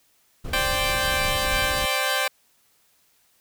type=noise; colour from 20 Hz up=brown; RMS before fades=-31 dBFS; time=0.44-1.86 s; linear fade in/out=10 ms
type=chord; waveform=10% pulse; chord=C suspended second; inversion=none; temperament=equal; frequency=523.3 / 587.3 / 784 Hz; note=C5 / D5 / G5; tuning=0 / 0 / 0 cents; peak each=-18 dBFS; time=0.53-2.28 s; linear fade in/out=5 ms
effects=white hiss -63 dBFS RMS until 3.4 s